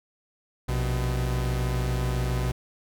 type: tone pair together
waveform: 45% pulse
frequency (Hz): 59.56 / 126.2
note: A#1 / B2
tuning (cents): +38 / +38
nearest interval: octave + minor second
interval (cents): 1300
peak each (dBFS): -27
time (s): 0.68-2.52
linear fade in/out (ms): 10
effects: none